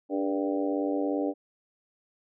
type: harmonic tone with a mistuned harmonic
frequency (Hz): 97.3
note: G2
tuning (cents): -12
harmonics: 3 / 4 / 5 / 6 / 7 / 8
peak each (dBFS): -28 / -34 / -33 / -34 / -40 / -39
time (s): 0.09-1.34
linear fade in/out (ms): 50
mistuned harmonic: 4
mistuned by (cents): +52
effects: none